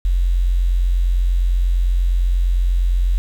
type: tone with quantisation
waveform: sine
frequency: 44.3 Hz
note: F1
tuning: 25 cents sharp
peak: -13 dBFS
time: 0.05-3.18 s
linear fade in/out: 0 ms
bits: 7
effects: none